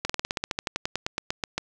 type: slowing click train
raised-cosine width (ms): 0.2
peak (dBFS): -9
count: 19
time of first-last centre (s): 0.05-1.58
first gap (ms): 45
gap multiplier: 1.07
effects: none